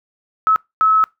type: tone bursts at uneven times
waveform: sine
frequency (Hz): 1294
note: E6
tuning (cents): -32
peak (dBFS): -10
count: 2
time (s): 0.47-0.56 / 0.81-1.04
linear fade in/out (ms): 0
effects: noise-tail reverb RT60 0.2 s tail -24 dB re dry